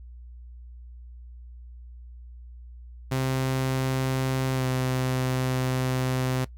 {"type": "tone with pitch glide", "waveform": "sawtooth", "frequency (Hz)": [131.4, 128.99], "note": ["C3", "C3"], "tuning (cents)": [8, -24], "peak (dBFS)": -20, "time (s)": [3.11, 6.45], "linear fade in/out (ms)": 10, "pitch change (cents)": -32, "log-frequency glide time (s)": [4.53, 4.66], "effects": ["noise-tail reverb RT60 0.1 s tail -18 dB re dry", "added 60 Hz sine -41 dBFS peak until 6.57 s"]}